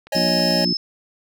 click train, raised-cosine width 0.3 ms, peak -25 dBFS, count 6, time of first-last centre 0.07-0.617 s, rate 9.14 Hz
square chord, C# suspended second, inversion none, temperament just, 554.4 / 623.7 / 831.5 Hz, C#5 / D#5 / G#5, 0 / +4 / +2 cents, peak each -25 / -25 / -30 dBFS, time 0.12-0.65 s, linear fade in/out 5 ms
sine tone, 5230 Hz, E8, 15 cents flat, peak -20 dBFS, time 0.15-0.77 s, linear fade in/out 2 ms
harmonic tone, 59 Hz, A#1, 22 cents sharp, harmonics 3 / 4 / 5 / 6, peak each -23 / -25 / -27 / -29 dBFS, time 0.15-0.73 s, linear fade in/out 5 ms
effects none

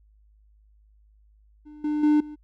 triangle tone with level steps, 300 Hz, D4, 37 cents sharp, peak -40 / -21 / -14 / -34 dBFS, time 1.65-2.36 s, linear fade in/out 20 ms, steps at 1.84 / 2.03 / 2.2 s, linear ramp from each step 5 ms, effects added 52 Hz sine -55 dBFS peak until 2.43 s

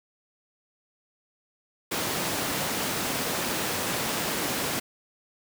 pink high-pass noise, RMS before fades -29 dBFS, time 1.91-4.8 s, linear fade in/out 10 ms, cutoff 160 Hz, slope 12 dB/octave, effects none

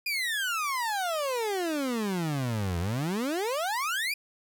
30% pulse exponential two-way sweep, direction down then up, 2467 to 82.41 to 2467 Hz, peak -25 dBFS, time 0.06-4.14 s, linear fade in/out 5 ms, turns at 2.79 s, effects 11-bit

